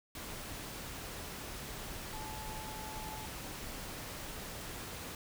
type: tone in noise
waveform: sine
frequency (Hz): 866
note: A5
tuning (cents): -28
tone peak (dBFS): -46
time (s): 2.13-3.26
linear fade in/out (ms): 2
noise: pink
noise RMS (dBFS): -44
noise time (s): 0.15-5.15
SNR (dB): -5
effects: none